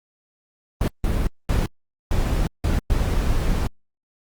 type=noise bursts at uneven times; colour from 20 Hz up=brown; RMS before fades=-20 dBFS; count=6; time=0.81-0.88 / 1.04-1.27 / 1.49-1.66 / 2.11-2.47 / 2.64-2.79 / 2.9-3.67 s; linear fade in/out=2 ms; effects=Opus 32 kbps